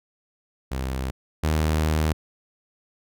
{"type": "tone pair in turn", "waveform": "sawtooth", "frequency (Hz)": [65.41, 77.79], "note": ["C2", "D#2"], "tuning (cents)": [0, 0], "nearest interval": "minor third", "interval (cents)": 300, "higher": "second", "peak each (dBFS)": [-22, -16], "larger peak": "second", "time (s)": [[0.71, 1.11], [1.43, 2.13]], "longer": "second", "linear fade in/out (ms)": 10, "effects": []}